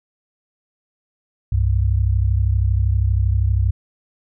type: tone pair together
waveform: sine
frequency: 65.37 / 98 Hz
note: C2 / G2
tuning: -1 / 0 cents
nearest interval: perfect fifth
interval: 701 cents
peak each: -17 dBFS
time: 1.52-3.71 s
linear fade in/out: 5 ms
effects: none